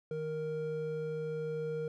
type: tone pair together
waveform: triangle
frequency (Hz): 155.87 / 466.7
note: D#3 / A#4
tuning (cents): +3 / +2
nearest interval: octave + perfect fifth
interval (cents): 1899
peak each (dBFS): -38 / -33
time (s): 0.11-1.88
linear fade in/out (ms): 2
effects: none